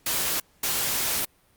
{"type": "noise bursts at uneven times", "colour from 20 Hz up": "white", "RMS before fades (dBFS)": -26, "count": 2, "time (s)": [[0.06, 0.4], [0.63, 1.25]], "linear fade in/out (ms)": 5, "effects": ["pink hiss -62 dBFS RMS until 1.56 s", "Opus 48 kbps"]}